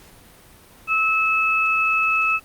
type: tone pair together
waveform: sine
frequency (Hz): 1300 / 2600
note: E6 / E7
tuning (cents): -24 / -24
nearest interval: octave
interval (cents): 1200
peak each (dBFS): -21 / -18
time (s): 0.87-2.4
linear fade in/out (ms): 50
effects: pink hiss -48 dBFS RMS until 2.44 s + Opus 48 kbps

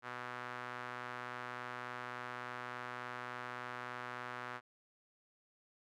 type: tone with band-pass filter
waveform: sawtooth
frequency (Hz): 123.47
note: B2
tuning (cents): 0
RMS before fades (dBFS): -45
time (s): 0.02-4.61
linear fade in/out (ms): 50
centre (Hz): 1400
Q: 1.9
effects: none

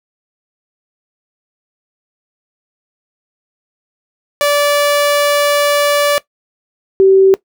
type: tone pair in turn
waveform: sawtooth / sine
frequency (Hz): 580 / 384.7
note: D5 / G4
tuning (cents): -22 / -33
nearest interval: perfect fifth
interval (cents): 711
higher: first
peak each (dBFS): -6 / -4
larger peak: second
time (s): 4.41-6.18 / 7-7.34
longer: first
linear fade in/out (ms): 0
effects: noise-tail reverb RT60 0.1 s tail -18 dB re dry

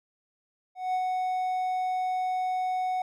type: tone with ADSR envelope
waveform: triangle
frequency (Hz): 740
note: F#5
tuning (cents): 0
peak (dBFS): -22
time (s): 0.75-3.02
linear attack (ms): 190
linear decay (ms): 57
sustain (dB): -2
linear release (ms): 3
effects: none

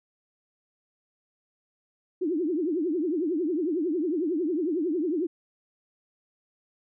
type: tone with vibrato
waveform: sine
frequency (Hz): 329.7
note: E4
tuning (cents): 0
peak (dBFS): -24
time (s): 2.21-5.27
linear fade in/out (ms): 10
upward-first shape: triangle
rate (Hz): 11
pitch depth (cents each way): 270
effects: none

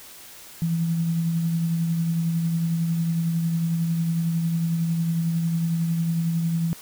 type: tone with tremolo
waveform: sine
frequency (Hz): 166.1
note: E3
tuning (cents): +13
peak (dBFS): -19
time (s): 0.62-6.73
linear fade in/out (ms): 0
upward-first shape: triangle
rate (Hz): 11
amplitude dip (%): 35
effects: white hiss -44 dBFS RMS until 6.81 s

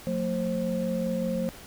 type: tone cluster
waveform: sine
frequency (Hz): 180.4 / 225.5 / 529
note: F#3 / A3 / C5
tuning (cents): -44 / +43 / +19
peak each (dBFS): -30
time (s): 0.07-1.49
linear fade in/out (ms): 0
effects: pink hiss -46 dBFS RMS until 1.66 s

